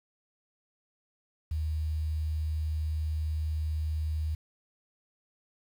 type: tone with quantisation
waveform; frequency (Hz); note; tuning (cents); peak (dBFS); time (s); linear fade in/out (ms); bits
sine; 77.78; D#2; 0; -28; 1.51-4.35; 5; 9
effects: none